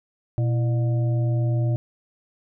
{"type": "harmonic tone with a mistuned harmonic", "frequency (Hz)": 120, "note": "B2", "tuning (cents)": -49, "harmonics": [1, 3, 5, 6], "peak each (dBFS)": [-19, -33, -35, -43], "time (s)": [0.38, 1.76], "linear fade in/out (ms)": 0, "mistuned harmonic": 3, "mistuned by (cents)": -140, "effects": []}